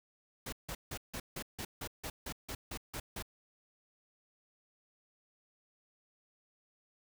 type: noise bursts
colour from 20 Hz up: pink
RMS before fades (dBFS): -41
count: 13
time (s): 0.46-3.225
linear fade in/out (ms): 5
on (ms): 65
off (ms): 160
effects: none